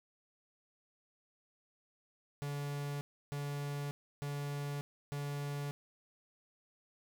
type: tone bursts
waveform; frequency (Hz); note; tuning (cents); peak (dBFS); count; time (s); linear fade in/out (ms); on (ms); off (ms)
45% pulse; 143.6; D3; -39; -37; 4; 2.42-5.71; 0; 590; 310
effects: none